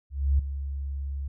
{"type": "tone with ADSR envelope", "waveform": "sine", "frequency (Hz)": 69.3, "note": "C#2", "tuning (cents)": 0, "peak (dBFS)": -17, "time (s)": [0.1, 1.28], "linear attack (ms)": 290, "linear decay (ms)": 5, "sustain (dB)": -12, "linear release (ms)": 5, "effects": []}